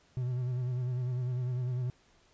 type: tone with vibrato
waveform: triangle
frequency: 125.1 Hz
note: B2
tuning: 23 cents sharp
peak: -28 dBFS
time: 0.17-1.9 s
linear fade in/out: 0 ms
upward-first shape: sine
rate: 10 Hz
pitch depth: 50 cents each way
effects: pink hiss -65 dBFS RMS until 2.33 s + resampled to 16000 Hz